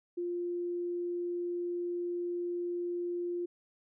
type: tone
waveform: sine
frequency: 350 Hz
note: F4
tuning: 4 cents sharp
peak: -32 dBFS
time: 0.17-3.46 s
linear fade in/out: 10 ms
effects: none